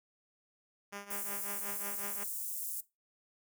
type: tone with tremolo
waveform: 5% pulse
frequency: 201.9 Hz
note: G#3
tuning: 49 cents flat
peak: -29 dBFS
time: 0.92-2.24 s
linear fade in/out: 10 ms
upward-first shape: triangle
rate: 5.5 Hz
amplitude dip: 85%
type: high-pass noise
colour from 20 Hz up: white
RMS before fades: -39 dBFS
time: 1.1-2.81 s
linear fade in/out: 10 ms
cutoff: 7700 Hz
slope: 24 dB/octave
effects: noise-tail reverb RT60 0.2 s tail -17 dB re dry